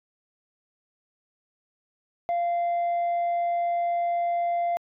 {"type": "tone", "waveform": "sine", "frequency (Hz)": 692, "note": "F5", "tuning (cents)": -16, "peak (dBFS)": -20, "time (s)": [2.29, 4.77], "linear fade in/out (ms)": 0, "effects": ["tanh soft clip ceiling -22 dBFS"]}